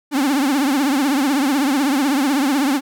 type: tone with vibrato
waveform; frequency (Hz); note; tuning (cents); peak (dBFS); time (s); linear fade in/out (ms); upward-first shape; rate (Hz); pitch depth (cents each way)
45% pulse; 277.2; C#4; 0; -15; 0.11-2.81; 50; triangle; 16; 170
effects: none